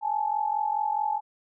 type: tone pair together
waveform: sine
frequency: 830.6 / 875.3 Hz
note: G#5 / A5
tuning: 0 / -9 cents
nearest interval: minor second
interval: 91 cents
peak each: -27 dBFS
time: 0.01-1.21 s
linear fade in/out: 50 ms
effects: none